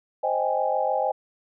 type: chord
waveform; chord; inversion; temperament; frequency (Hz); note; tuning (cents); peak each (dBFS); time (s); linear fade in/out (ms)
sine; Ab major seventh; first; equal; 523.3 / 622.3 / 784 / 830.6; C5 / Eb5 / G5 / Ab5; 0 / 0 / 0 / 0; -27; 0.23-1.12; 10
effects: none